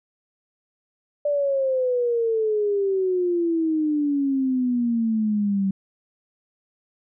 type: exponential sweep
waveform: sine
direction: down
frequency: 589 to 191.6 Hz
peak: -19 dBFS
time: 1.25-5.71 s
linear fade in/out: 5 ms
effects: none